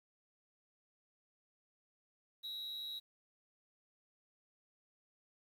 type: tone with amplitude modulation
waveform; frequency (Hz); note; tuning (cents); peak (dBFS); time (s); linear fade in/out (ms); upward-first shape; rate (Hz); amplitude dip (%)
triangle; 3862; B7; -39; -38; 2.43-3; 20; sine; 261; 45
effects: 11-bit